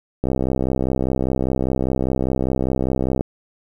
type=click train; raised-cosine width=2 ms; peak=-7 dBFS; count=194; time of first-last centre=0.24-3.209 s; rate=65 Hz; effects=8-bit